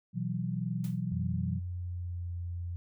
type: chord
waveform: sine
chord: B suspended fourth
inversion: none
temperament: equal with one note detuned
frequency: 123.47 / 164.81 / 186.93 Hz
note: B2 / E3 / F#3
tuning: 0 / 0 / +18 cents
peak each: -35 dBFS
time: 0.13-1.61 s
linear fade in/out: 50 ms
type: noise with exponential decay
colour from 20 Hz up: white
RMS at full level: -48 dBFS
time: 0.84-1.04 s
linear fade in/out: 2 ms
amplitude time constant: 42 ms
type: tone with pitch glide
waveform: sine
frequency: 89.8 to 87.04 Hz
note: F2 to F2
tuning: +49 to -5 cents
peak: -34 dBFS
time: 1.12-2.76 s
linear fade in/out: 0 ms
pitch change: -54 cents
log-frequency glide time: 1.55-2.35 s
effects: none